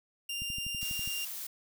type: tone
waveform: sawtooth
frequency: 2794 Hz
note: F7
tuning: in tune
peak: -31 dBFS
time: 0.29-1.25 s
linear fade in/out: 5 ms
type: click train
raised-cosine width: 5 ms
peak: -32 dBFS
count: 9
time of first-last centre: 0.42-1.076 s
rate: 12.2 Hz
type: noise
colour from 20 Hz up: blue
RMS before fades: -40 dBFS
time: 0.81-1.47 s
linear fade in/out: 5 ms
effects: none